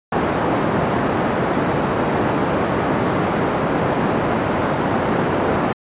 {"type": "band-pass noise", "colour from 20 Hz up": "pink", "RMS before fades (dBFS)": -19, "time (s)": [0.12, 5.73], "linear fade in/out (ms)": 5, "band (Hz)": [160, 1200], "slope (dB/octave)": 12, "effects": ["resampled to 8000 Hz"]}